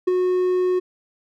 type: tone with ADSR envelope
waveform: triangle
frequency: 365.1 Hz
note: F#4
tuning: 23 cents flat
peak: -11 dBFS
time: 0.07-0.8 s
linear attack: 10 ms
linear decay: 14 ms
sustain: -4 dB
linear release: 17 ms
effects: none